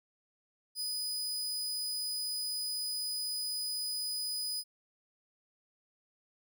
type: tone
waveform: sawtooth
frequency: 4978 Hz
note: D#8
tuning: in tune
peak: -31 dBFS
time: 0.75-4.64 s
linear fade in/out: 50 ms
effects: none